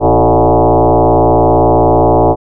sine tone with frequency modulation, 145.7 Hz, D3, 13 cents flat, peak -5 dBFS, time 0-2.36 s, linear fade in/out 50 ms, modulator 118 Hz, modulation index 6.3, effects none

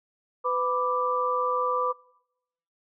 sine tone cluster, 501 / 990 / 1176 Hz, B4 / B5 / D6, +25 / +4 / +2 cents, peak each -28 / -30 / -26 dBFS, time 0.44-1.93 s, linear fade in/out 20 ms, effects noise-tail reverb RT60 0.9 s tail -25 dB re dry

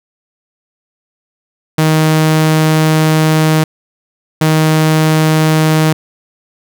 sawtooth tone bursts at uneven times, 156.9 Hz, D#3, 15 cents sharp, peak -4 dBFS, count 2, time 1.78-3.64 / 4.41-5.93 s, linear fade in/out 5 ms, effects none

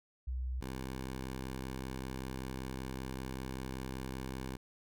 sine / 10% pulse tone pair in turn, 63.2 / 65.2 Hz, B1 / C2, +41 / -5 cents, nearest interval minor second, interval 54 cents, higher second, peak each -34 / -31 dBFS, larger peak second, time 0.27-0.61 / 0.61-4.57 s, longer second, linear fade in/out 10 ms, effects none

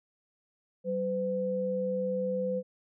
sine tone pair together, 190 / 507.2 Hz, F#3 / B4, +46 / +46 cents, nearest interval octave + perfect fourth, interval 1700 cents, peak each -34 / -29 dBFS, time 0.84-2.63 s, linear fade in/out 50 ms, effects none

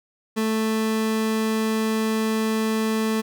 30% pulse tone, 220 Hz, A3, in tune, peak -18 dBFS, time 0.36-3.22 s, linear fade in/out 20 ms, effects none

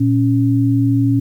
sine tone pair together, 116.54 / 277 Hz, A#2 / C#4, 0 / -1 cents, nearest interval octave + minor third, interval 1499 cents, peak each -14 dBFS, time 0-1.2 s, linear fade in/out 10 ms, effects 8-bit

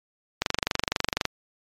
click train, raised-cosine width 0.2 ms, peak -5 dBFS, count 21, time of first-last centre 0.42-1.253 s, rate 24 Hz, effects MP3 96 kbps

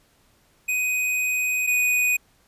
square tone pair in turn, 2501 / 2484 Hz, D#7 / D#7, +8 / -3 cents, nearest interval unison, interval 11 cents, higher first, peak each -22 / -19 dBFS, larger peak second, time 0.68-1.67 / 1.67-2.17 s, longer first, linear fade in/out 10 ms, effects pink hiss -61 dBFS RMS until 2.47 s + resampled to 32000 Hz

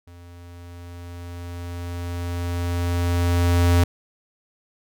square tone with level ramp, 87 Hz, F2, 6 cents flat, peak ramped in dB -43 to -14 dBFS, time 0.07-3.84 s, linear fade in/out 5 ms, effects none

